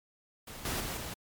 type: noise with level steps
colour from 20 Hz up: pink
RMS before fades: -45 / -34 / -37 / -40 dBFS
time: 0.47-1.14 s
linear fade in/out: 5 ms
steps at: 0.65 / 0.8 / 0.97 s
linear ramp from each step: 2 ms
effects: MP3 96 kbps